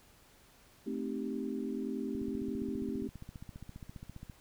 sine chord, A half-diminished seventh, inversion none, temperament equal, 220 / 261.6 / 311.1 / 392 Hz, A3 / C4 / Eb4 / G4, 0 / 0 / 0 / 0 cents, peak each -39 / -38 / -42 / -41 dBFS, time 0.86-3.08 s, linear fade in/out 10 ms
click train, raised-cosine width 5 ms, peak -33 dBFS, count 33, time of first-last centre 2.15-4.298 s, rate 14.9 Hz
effects pink hiss -62 dBFS RMS until 4.4 s

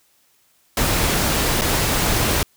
pink noise with dropouts, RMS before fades -19 dBFS, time 0.77-2.43 s, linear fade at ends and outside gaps 2 ms, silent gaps 1.612-1.618 s, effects white hiss -60 dBFS RMS until 2.56 s

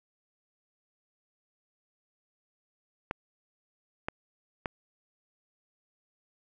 clicks, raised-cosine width 0.5 ms, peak -16 dBFS, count 3, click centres 3.111 / 4.085 / 4.658 s, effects none

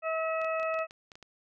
harmonic tone, 644 Hz, E5, 41 cents flat, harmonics 1 / 2 / 3 / 4, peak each -30 / -34 / -42 / -38 dBFS, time 0.02-0.87 s, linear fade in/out 50 ms
clicks, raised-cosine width 0.2 ms, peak -31 dBFS, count 10, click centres 0.416 / 0.446 / 0.598 / 0.63 / 0.742 / 0.79 / 0.909 / 1.118 / 1.155 / 1.227 s
effects none

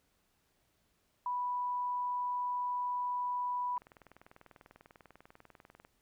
sine tone, 986 Hz, B5, 3 cents flat, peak -32 dBFS, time 1.26-3.78 s, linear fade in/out 2 ms
click train, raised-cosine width 0.5 ms, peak -39 dBFS, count 43, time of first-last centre 3.77-5.849 s, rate 20.2 Hz
effects pink hiss -75 dBFS RMS until 6.01 s

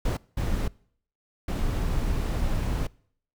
brown noise bursts at uneven times, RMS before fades -26 dBFS, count 3, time 0.05-0.17 / 0.37-0.68 / 1.48-2.87 s, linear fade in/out 5 ms, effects noise-tail reverb RT60 0.6 s tail -24 dB re dry

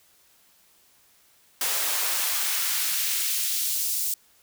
white noise with high-pass filter sweep, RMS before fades -26 dBFS, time 1.61-4.14 s, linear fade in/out 2 ms, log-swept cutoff 410 to 6300 Hz, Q 0.78, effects white hiss -60 dBFS RMS until 4.42 s

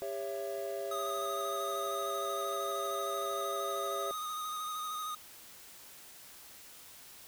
triangle chord, C# diminished, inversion second, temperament just, 399.1 / 554.4 / 665.2 Hz, G4 / C#5 / E5, +31 / 0 / +16 cents, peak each -38 dBFS, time 0.02-4.11 s, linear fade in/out 0 ms
square tone with vibrato, 1244.5 Hz, D#6, in tune, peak -37 dBFS, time 0.91-5.15 s, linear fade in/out 5 ms, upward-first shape square, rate 13 Hz, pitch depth 21 cents each way
effects white hiss -53 dBFS RMS until 7.27 s

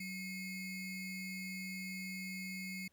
square ring-modulated tone, 1174.7 Hz, D6, in tune, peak -39 dBFS, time 0-2.88 s, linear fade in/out 5 ms, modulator 987 Hz, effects pink hiss -75 dBFS RMS until 2.92 s

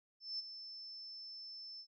sine tone with ADSR envelope, 5290 Hz, E8, 5 cents sharp, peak -37 dBFS, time 0.2-1.87 s, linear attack 190 ms, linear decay 21 ms, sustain -10 dB, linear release 73 ms, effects none

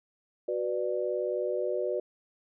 sine chord, B minor, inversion second, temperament just, 370.4 / 493.9 / 592.7 Hz, F#4 / B4 / D5, +2 / 0 / +16 cents, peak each -32 dBFS, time 0.48-2 s, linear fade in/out 5 ms, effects none

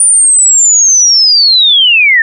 sine linear sweep, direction down, 9400 to 1760 Hz, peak -3 dBFS, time 0-2.22 s, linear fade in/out 2 ms, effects none

